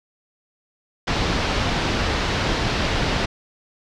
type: low-pass noise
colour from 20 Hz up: pink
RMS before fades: -22 dBFS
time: 1.07-3.26 s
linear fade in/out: 10 ms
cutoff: 5000 Hz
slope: 24 dB/octave
effects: none